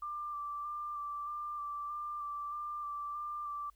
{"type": "tone with vibrato", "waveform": "sine", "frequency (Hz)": 1180, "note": "D6", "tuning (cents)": 8, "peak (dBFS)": -37, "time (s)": [0.02, 3.7], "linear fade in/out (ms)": 5, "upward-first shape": "square", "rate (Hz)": 1.6, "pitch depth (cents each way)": 16, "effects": ["added 50 Hz sine -65 dBFS peak until 3.75 s", "white hiss -75 dBFS RMS until 3.75 s"]}